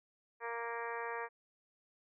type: harmonic tone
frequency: 233.1 Hz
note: A#3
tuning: in tune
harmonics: 2 / 3 / 4 / 5 / 6 / 7 / 8 / 9 / 10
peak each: -43 / -49 / -43 / -46 / -53 / -47 / -47 / -55 / -52 dBFS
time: 0.4-1.29 s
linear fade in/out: 50 ms
effects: none